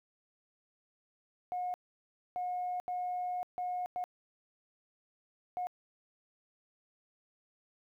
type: tone bursts at uneven times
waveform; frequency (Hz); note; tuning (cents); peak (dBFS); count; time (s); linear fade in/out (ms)
sine; 722; F#5; -43; -32; 6; 1.52-1.74 / 2.36-2.8 / 2.88-3.43 / 3.58-3.86 / 3.96-4.04 / 5.57-5.67; 0
effects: tanh soft clip ceiling -29 dBFS + 12-bit